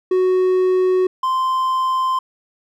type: tone pair in turn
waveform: triangle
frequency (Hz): 370 / 1040.2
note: F#4 / C6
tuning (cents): 0 / -10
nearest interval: octave + tritone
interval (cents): 1790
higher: second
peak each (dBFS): -11 / -14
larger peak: first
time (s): 0.11-1.07 / 1.23-2.19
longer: neither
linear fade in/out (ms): 5
effects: none